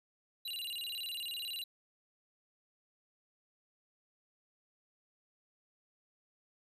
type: tone with vibrato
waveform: square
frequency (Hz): 3350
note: G#7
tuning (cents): +14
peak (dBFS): -39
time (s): 0.45-1.64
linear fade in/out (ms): 5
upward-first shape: square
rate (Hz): 18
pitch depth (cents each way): 290
effects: none